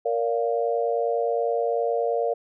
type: chord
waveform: sine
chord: Bb major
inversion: none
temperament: equal with one note detuned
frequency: 466.2 / 575.9 / 698.5 Hz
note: Bb4 / D5 / F5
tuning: 0 / -34 / 0 cents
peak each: -24 / -27 / -27 dBFS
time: 0.05-2.34 s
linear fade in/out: 10 ms
effects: none